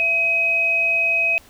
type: tone pair together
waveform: sine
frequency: 670 / 2531 Hz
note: E5 / D#7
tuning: +28 / +29 cents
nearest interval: octave + major seventh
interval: 2301 cents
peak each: -28 / -16 dBFS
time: 0-1.38 s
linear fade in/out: 0 ms
effects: pink hiss -49 dBFS RMS until 1.49 s